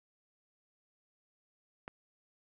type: click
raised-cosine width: 0.5 ms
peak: -27 dBFS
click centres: 1.879 s
effects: none